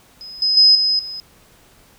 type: tone with level steps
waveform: sine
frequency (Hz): 5060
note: D#8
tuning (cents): +28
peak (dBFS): -32 / -14 / -7 / -14 / -27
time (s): 0.21-1.2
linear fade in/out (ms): 0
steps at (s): 0.42 / 0.57 / 0.75 / 0.99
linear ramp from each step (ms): 2
effects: pink hiss -51 dBFS RMS until 1.98 s